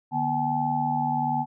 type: tone cluster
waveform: sine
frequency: 148.2 / 243 / 778 / 859 Hz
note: D3 / B3 / G5 / A5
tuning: +16 / -28 / -13 / -42 cents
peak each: -31 / -30 / -28 / -26 dBFS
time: 0.11-1.46 s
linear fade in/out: 50 ms
effects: none